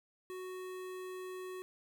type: tone with notch filter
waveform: square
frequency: 370 Hz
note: F#4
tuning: in tune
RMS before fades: -44 dBFS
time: 0.3-1.62 s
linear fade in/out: 0 ms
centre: 5200 Hz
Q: 1.7
effects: none